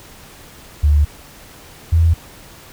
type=tone pair in turn; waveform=sine; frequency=73.7 / 82.73 Hz; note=D2 / E2; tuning=+7 / +7 cents; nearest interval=major second; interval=200 cents; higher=second; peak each=-9 dBFS; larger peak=neither; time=0.83-1.05 / 1.92-2.14 s; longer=neither; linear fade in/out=10 ms; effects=pink hiss -41 dBFS RMS until 2.72 s